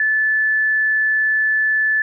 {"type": "tone", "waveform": "sine", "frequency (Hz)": 1741, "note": "A6", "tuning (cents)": -19, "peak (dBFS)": -14, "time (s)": [0, 2.02], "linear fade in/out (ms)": 2, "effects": []}